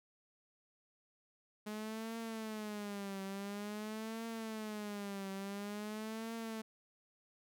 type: tone with vibrato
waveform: sawtooth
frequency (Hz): 210.2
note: G#3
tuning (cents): +21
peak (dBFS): -37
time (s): 1.66-6.62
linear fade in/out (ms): 10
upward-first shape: triangle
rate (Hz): 0.48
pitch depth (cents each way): 150
effects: none